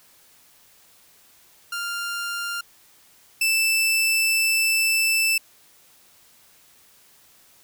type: tone pair in turn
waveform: sawtooth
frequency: 1396.9 / 2646 Hz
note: F6 / E7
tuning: 0 / +6 cents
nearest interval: major seventh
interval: 1106 cents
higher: second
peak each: -23 / -15 dBFS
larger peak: second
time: 1.72-2.61 / 3.41-5.38 s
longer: second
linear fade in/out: 5 ms
effects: white hiss -55 dBFS RMS until 7.63 s